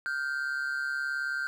triangle tone pair together, 1414.2 / 1553 Hz, F6 / G6, +21 / -17 cents, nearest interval major second, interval 162 cents, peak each -31 / -30 dBFS, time 0.06-1.47 s, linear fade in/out 0 ms, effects none

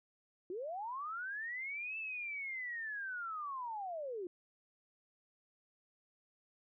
sine linear two-way sweep, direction up then down, 338.3 to 2657 to 338.3 Hz, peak -39 dBFS, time 0.5-4.27 s, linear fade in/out 2 ms, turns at 1.98 s, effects none

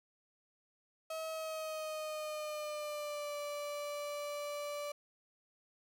35% pulse tone with pitch glide, 640 to 583.5 Hz, D#5 to D5, +49 to -11 cents, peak -37 dBFS, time 1.1-4.92 s, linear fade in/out 5 ms, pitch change -160 cents, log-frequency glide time 1.3-3.36 s, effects none

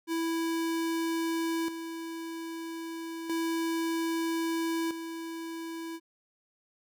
square tone with tremolo, 329.6 Hz, E4, in tune, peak -29 dBFS, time 0.07-6 s, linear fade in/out 50 ms, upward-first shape square, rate 0.31 Hz, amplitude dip 60%, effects none

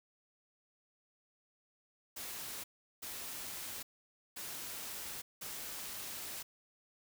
white noise bursts at uneven times, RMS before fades -44 dBFS, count 4, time 2.16-2.64 / 3.02-3.83 / 4.36-5.22 / 5.41-6.43 s, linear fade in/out 10 ms, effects none

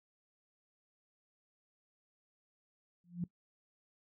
sine tone with exponential growth, 174.7 Hz, F3, 1 cent sharp, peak -30 dBFS, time 3.04-3.24 s, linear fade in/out 2 ms, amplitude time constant 43 ms, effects noise-tail reverb RT60 0.1 s tail -19 dB re dry

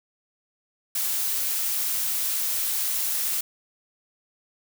blue noise, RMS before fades -26 dBFS, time 0.95-3.41 s, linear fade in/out 5 ms, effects none

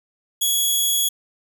10% pulse tone, 3352 Hz, G#7, 15 cents sharp, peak -10 dBFS, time 0.41-1.09 s, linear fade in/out 10 ms, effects none

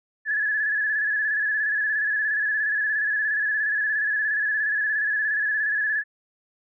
sine tone with vibrato, 1707 Hz, G#6, 47 cents sharp, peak -21 dBFS, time 0.25-6.04 s, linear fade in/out 50 ms, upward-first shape square, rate 17 Hz, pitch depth 40 cents each way, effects none

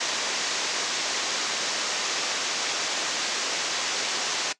white low-pass noise, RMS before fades -28 dBFS, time 0-4.53 s, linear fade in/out 10 ms, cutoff 6900 Hz, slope 48 dB/octave, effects noise-tail reverb RT60 0.1 s tail -18 dB re dry + high-pass 300 Hz 12 dB/octave

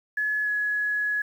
sine tone with pitch glide, 1703 to 1686.4 Hz, G#6 to G#6, +43 to +26 cents, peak -23 dBFS, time 0.17-1.22 s, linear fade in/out 5 ms, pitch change -17 cents, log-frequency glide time 0.43-0.48 s, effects 9-bit

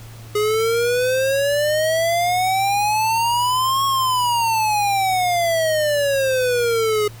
square exponential two-way sweep, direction up then down, 415.3 to 1100 to 415.3 Hz, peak -17 dBFS, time 0.35-7.08 s, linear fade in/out 5 ms, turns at 3.85 s, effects added 113 Hz sine -36 dBFS peak until 7.2 s + pink hiss -44 dBFS RMS until 7.2 s

